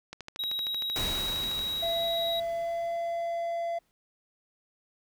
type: click train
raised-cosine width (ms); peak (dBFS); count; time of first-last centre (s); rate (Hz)
0.2; -22; 20; 0.13-1.592; 13
type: tone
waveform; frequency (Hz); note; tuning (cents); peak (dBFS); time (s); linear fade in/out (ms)
triangle; 3832; A#7; +47; -28; 0.39-2.4; 5
type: noise with exponential decay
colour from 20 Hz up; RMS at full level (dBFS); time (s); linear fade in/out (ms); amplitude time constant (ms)
pink; -33; 0.96-3.91; 0; 640
type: tone with pitch glide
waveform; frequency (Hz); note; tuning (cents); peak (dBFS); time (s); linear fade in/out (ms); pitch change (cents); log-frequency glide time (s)
triangle; 674 to 679.1; E5 to F5; +38 to -49; -27; 1.82-3.79; 10; +13; 2.43-2.94
effects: none